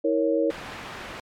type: chord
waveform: sine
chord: A# diminished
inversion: second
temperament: equal with one note detuned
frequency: 322.7 / 466.2 / 554.4 Hz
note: E4 / A#4 / C#5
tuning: -37 / 0 / 0 cents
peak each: -24 dBFS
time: 0.04-0.51 s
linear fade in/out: 10 ms
type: low-pass noise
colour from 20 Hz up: white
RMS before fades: -38 dBFS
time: 0.5-1.2 s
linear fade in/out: 2 ms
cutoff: 2000 Hz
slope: 12 dB/octave
effects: MP3 96 kbps